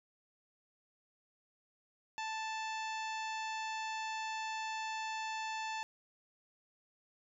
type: harmonic tone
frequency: 880 Hz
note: A5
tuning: in tune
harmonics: 1 / 2 / 3 / 4 / 5 / 6 / 7 / 8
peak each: -39 / -45 / -45 / -51 / -52 / -56 / -57 / -56 dBFS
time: 2.18-5.83 s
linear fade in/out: 0 ms
effects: none